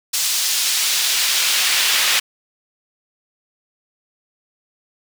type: noise with high-pass filter sweep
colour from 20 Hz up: brown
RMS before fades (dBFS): -18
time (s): 0.13-2.2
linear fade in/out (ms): 10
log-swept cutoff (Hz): 5200 to 2600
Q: 0.94
effects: none